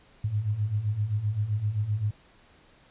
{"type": "beating tone pair", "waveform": "sine", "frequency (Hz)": [100.3, 108], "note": ["G2", "A2"], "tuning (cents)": [40, -32], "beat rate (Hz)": 7.7, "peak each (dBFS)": [-31, -26], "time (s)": [0.24, 2.11], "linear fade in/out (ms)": 5, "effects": ["pink hiss -58 dBFS RMS until 2.9 s", "resampled to 8000 Hz"]}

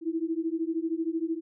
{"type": "beating tone pair", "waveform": "sine", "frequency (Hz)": [320.6, 333.6], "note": ["E4", "E4"], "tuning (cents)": [-48, 21], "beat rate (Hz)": 13, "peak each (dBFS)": -30, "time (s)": [0.01, 1.41], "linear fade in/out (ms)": 50, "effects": []}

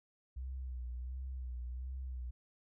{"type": "tone with vibrato", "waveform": "sine", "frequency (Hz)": 63, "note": "B1", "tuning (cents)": 35, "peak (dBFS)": -39, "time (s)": [0.36, 2.31], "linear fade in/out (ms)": 10, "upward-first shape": "sine", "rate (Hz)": 1.4, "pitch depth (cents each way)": 62, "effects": []}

